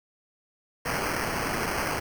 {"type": "noise with sample-and-hold", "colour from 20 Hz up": "white", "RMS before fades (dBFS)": -29, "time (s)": [0.85, 2], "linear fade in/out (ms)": 10, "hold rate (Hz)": 3675, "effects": []}